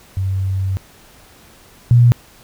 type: tone pair in turn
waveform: sine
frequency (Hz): 95.5 / 120.32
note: G2 / B2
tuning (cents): -45 / -45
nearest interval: major third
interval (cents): 400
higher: second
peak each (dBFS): -16 / -6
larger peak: second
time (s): 0.17-0.77 / 1.91-2.12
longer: first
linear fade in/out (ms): 0
effects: pink hiss -46 dBFS RMS until 2.43 s